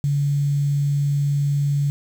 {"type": "tone with quantisation", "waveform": "sine", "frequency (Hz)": 142.8, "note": "D3", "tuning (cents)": -48, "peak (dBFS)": -17, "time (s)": [0.04, 1.9], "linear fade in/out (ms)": 0, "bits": 7, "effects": []}